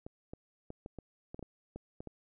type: clicks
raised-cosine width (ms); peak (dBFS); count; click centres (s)
2; -30; 11; 0.065 / 0.335 / 0.704 / 0.861 / 0.987 / 1.345 / 1.393 / 1.427 / 1.76 / 2.005 / 2.073
effects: none

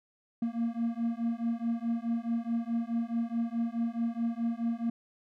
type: beating tone pair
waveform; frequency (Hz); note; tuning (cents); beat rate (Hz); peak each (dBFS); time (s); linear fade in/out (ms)
triangle; 230 / 234.7; A#3 / A#3; -23 / +12; 4.7; -30; 0.42-4.9; 5
effects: none

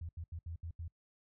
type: tone bursts at uneven times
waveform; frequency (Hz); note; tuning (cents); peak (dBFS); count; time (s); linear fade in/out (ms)
sine; 83.4; E2; +21; -40; 6; 0.01-0.09 / 0.17-0.24 / 0.32-0.39 / 0.46-0.56 / 0.63-0.71 / 0.79-0.88; 5
effects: noise-tail reverb RT60 0.1 s tail -25 dB re dry

